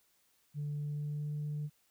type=tone with pitch glide; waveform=sine; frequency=146.83 to 148.79 Hz; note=D3 to D3; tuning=0 to +23 cents; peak=-33 dBFS; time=0.54-1.7 s; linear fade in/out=50 ms; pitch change=+23 cents; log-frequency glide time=0.76-1.35 s; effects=tanh soft clip ceiling -32 dBFS + white hiss -72 dBFS RMS until 1.9 s